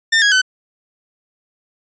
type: tone with pitch steps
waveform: sawtooth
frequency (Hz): 1803 / 1653.4 / 1516.1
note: A6 / G#6 / F#6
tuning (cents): +42 / -8 / +42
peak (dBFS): -7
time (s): 0.12-0.417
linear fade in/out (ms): 10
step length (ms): 99
effects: resampled to 16000 Hz